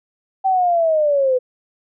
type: linear sweep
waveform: sine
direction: down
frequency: 776 to 497.1 Hz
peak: -13 dBFS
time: 0.44-1.39 s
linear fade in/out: 20 ms
effects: none